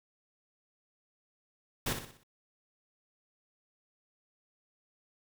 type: noise with echo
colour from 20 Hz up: pink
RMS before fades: -32 dBFS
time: 1.86-1.93 s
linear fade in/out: 5 ms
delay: 61 ms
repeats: 5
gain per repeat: -7 dB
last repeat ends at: 2.235 s
effects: none